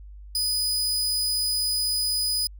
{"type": "tone", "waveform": "sawtooth", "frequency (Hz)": 4978, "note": "D#8", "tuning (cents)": 0, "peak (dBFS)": -20, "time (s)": [0.35, 2.47], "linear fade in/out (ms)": 2, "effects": ["added 50 Hz sine -40 dBFS peak until 2.59 s"]}